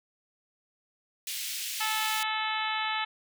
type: high-pass noise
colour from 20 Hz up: pink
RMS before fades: -35 dBFS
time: 1.27-2.23 s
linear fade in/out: 2 ms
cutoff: 2500 Hz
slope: 24 dB/octave
type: harmonic tone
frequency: 435.3 Hz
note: A4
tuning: 19 cents flat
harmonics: 2 / 3 / 4 / 5 / 6 / 7 / 8 / 9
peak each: -33 / -35 / -36 / -37 / -38 / -38 / -39 / -40 dBFS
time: 1.8-3.05 s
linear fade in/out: 10 ms
effects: none